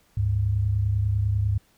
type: tone pair together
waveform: sine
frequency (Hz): 72.7 / 102.81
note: D2 / G#2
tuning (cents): -17 / -17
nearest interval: tritone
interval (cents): 600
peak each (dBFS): -27 / -21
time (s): 0.17-1.58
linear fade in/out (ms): 5
effects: pink hiss -62 dBFS RMS until 1.77 s